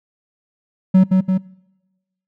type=tone with echo; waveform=triangle; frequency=187.4 Hz; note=F#3; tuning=22 cents sharp; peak=-5 dBFS; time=0.94-1.04 s; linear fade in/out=10 ms; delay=170 ms; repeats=2; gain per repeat=-3 dB; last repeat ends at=1.38 s; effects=noise-tail reverb RT60 1.0 s tail -23 dB re dry